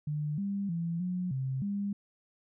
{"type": "tone with pitch steps", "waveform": "sine", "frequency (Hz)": [149.6, 199.2, 168.2, 180.9, 132.3, 201.3], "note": ["D3", "G3", "E3", "F#3", "C3", "G3"], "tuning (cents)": [32, 28, 35, -39, 20, 46], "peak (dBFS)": -30, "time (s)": [0.07, 1.93], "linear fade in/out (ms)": 5, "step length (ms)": 310, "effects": []}